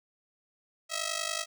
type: ring-modulated tone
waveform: 5% pulse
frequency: 647 Hz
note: E5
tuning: 32 cents flat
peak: -17 dBFS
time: 0.89-1.46 s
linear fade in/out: 50 ms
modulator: 25.3 Hz
effects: none